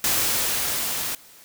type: noise with level ramp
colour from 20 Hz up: white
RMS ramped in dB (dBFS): -21 to -28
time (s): 0.04-1.15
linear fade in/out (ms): 2
effects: white hiss -49 dBFS RMS until 1.44 s